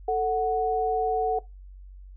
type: tone pair together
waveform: sine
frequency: 442.9 / 740 Hz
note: A4 / F#5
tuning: +11 / 0 cents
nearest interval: major sixth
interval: 889 cents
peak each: -25 / -24 dBFS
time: 0.08-1.39 s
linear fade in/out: 5 ms
effects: noise-tail reverb RT60 0.2 s tail -19 dB re dry + added 47 Hz sine -42 dBFS peak until 2.16 s